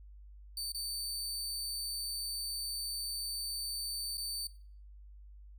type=tone with dropouts; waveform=sawtooth; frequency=4567 Hz; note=D8; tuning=49 cents flat; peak=-34 dBFS; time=0.57-4.47 s; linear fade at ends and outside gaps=2 ms; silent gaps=0.72-0.746 / 4.172-4.179 s; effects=noise-tail reverb RT60 0.5 s tail -18 dB re dry + added 50 Hz sine -50 dBFS peak until 5.58 s